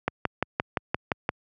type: click train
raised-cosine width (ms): 0.5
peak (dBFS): -8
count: 8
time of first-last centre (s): 0.08-1.291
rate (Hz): 5.78
effects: high-pass 80 Hz 12 dB/octave